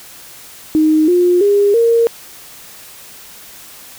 sine tone with pitch steps, 311.1 / 355.3 / 405.8 / 463.4 Hz, D#4 / F4 / G#4 / A#4, 0 / +30 / -40 / -10 cents, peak -8 dBFS, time 0.75-2.07 s, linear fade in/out 0 ms, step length 330 ms, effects white hiss -37 dBFS RMS until 3.98 s

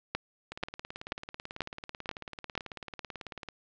two click trains, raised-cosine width 0.3 ms, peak -14 / -24 dBFS, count 6 / 55, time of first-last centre 0.15-2.577 / 0.52-3.487 s, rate 2.06 / 18.2 Hz, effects resampled to 16000 Hz + 7-bit

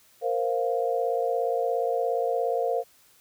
sine chord, Bb suspended second, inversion none, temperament equal, 466.2 / 523.3 / 698.5 Hz, Bb4 / C5 / F5, 0 / 0 / 0 cents, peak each -27 / -28 / -28 dBFS, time 0.21-2.84 s, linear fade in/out 50 ms, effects white hiss -59 dBFS RMS until 3.2 s

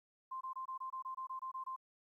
sine tone bursts, 1046.5 Hz, C6, in tune, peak -40 dBFS, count 12, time 0.31-1.763 s, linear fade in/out 10 ms, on 100 ms, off 23 ms, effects 13-bit

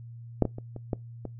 clicks, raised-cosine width 2 ms, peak -7 / -15 / -25 / -26 / -14 / -21 dBFS, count 6, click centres 0.423 / 0.453 / 0.584 / 0.763 / 0.932 / 1.253 s, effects noise-tail reverb RT60 0.2 s tail -24 dB re dry + added 117 Hz sine -41 dBFS peak until 1.39 s

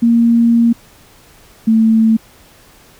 sine tone pair in turn, 233.1 / 222.7 Hz, A#3 / A3, 0 / +21 cents, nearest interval minor second, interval 79 cents, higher first, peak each -7 dBFS, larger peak neither, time 0.02-0.73 / 1.67-2.17 s, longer first, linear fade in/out 10 ms, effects pink hiss -45 dBFS RMS until 2.99 s

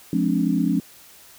sine chord, D half-diminished seventh, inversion first, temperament just, 176.2 / 211.4 / 264.3 / 293.7 Hz, F3 / Ab3 / C4 / D4, +16 / +31 / +18 / 0 cents, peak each -23 / -24 / -23 / -24 dBFS, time 0.13-0.8 s, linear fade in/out 2 ms, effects white hiss -48 dBFS RMS until 1.38 s

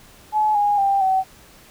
sine tone with pitch steps, 855 / 822.1 / 790.4 / 760 Hz, A5 / G#5 / G5 / F#5, -50 / -18 / +14 / +46 cents, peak -15 dBFS, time 0.32-1.24 s, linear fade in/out 50 ms, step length 230 ms, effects pink hiss -48 dBFS RMS until 1.7 s

